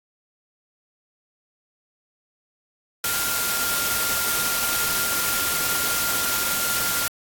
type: tone in noise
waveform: sine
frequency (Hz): 1396.9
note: F6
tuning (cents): 0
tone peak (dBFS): -29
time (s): 3.04-7.08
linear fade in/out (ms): 2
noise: white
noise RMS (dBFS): -24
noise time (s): 3.04-7.08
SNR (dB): -8
effects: AAC 64 kbps